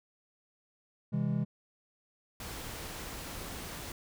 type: chord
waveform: triangle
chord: C augmented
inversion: none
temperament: just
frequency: 130.81 / 163.52 / 204.4 Hz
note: C3 / E3 / G#3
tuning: 0 / -14 / -27 cents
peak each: -31 dBFS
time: 1.12-1.45 s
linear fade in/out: 20 ms
type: noise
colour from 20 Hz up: pink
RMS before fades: -42 dBFS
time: 2.4-3.92 s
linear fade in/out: 2 ms
effects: none